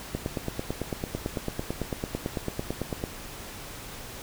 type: click train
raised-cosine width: 2 ms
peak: -15 dBFS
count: 27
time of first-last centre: 0.15-3.039 s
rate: 9 Hz
effects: pink hiss -41 dBFS RMS until 4.22 s